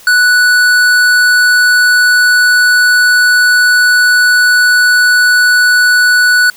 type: tone with tanh clipping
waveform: sine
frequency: 1480 Hz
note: F#6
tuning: in tune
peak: -7 dBFS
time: 0.07-6.5 s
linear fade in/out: 2 ms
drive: 16 dB
effects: white hiss -38 dBFS RMS until 6.56 s